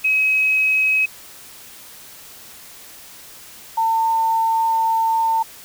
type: tone pair in turn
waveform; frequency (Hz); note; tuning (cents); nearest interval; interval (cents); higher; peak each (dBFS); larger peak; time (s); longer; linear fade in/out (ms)
sine; 2548 / 900.9; D#7 / A5; +41 / +41; octave + tritone; 1800; first; -14 / -15; first; 0.04-1.06 / 3.77-5.43; second; 10
effects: white hiss -41 dBFS RMS until 5.64 s